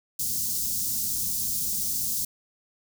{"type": "band-stop noise", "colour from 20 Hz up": "white", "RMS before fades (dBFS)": -28, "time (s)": [0.19, 2.25], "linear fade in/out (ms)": 5, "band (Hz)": [240, 5100], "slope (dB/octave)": 24, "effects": []}